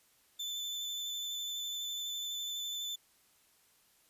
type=tone with vibrato; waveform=35% pulse; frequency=3520 Hz; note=A7; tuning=in tune; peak=-35 dBFS; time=0.39-2.96 s; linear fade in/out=10 ms; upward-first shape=square; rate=12 Hz; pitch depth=13 cents each way; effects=white hiss -68 dBFS RMS until 4.09 s + resampled to 32000 Hz